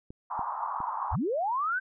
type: clicks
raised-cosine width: 3 ms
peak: -30 dBFS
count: 3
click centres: 0.105 / 0.393 / 0.804 s
type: band-pass noise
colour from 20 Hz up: pink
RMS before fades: -33 dBFS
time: 0.3-1.16 s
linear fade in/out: 10 ms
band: 850 to 1100 Hz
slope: 48 dB/octave
type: linear sweep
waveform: sine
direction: up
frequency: 30.87 to 1568 Hz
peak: -26 dBFS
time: 1.11-1.8 s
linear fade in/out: 20 ms
effects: none